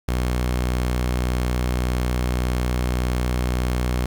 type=tone; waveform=sawtooth; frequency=61.74 Hz; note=B1; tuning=in tune; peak=-16 dBFS; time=0.08-4.06 s; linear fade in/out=5 ms; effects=7-bit